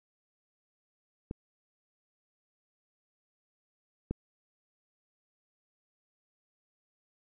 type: clicks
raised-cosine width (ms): 3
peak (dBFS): -23 / -19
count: 2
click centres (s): 1.311 / 4.11
effects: none